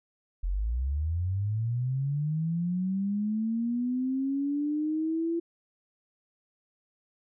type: linear sweep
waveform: sine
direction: up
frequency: 41.2 to 339 Hz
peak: -26 dBFS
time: 0.43-5.4 s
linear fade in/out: 10 ms
effects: none